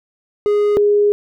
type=tone pair in turn; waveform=triangle / sine; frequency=414.2 / 412.5 Hz; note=G#4 / G#4; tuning=-5 / -12 cents; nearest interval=unison; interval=7 cents; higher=first; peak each=-10 dBFS; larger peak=neither; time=0.46-0.77 / 0.77-1.12 s; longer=second; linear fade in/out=0 ms; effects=none